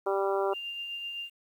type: harmonic tone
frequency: 196 Hz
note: G3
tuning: in tune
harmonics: 2 / 3 / 4 / 5 / 6 / 7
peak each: -28 / -32 / -34 / -36 / -38 / -39 dBFS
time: 0.06-0.54 s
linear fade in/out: 10 ms
type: tone with tremolo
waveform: sine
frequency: 2794 Hz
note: F7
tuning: in tune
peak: -33 dBFS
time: 0.52-1.3 s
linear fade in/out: 50 ms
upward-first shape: triangle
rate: 7.8 Hz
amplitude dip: 35%
effects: 10-bit